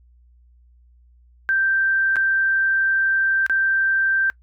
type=tone with dropouts; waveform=sine; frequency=1568 Hz; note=G6; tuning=in tune; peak=-16 dBFS; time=1.49-4.3 s; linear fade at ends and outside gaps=0 ms; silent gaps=2.158-2.166 / 3.464-3.497 s; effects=noise-tail reverb RT60 0.1 s tail -23 dB re dry + added 60 Hz sine -50 dBFS peak until 4.42 s